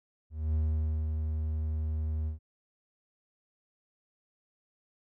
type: tone with ADSR envelope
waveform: triangle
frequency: 77.78 Hz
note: D#2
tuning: in tune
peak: -23 dBFS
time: 0.3-2.39 s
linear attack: 240 ms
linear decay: 520 ms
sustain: -4 dB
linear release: 120 ms
effects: none